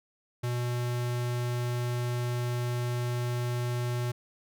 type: tone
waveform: square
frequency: 121.8 Hz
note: B2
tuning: 24 cents flat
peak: -29 dBFS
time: 0.43-4.12 s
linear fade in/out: 10 ms
effects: none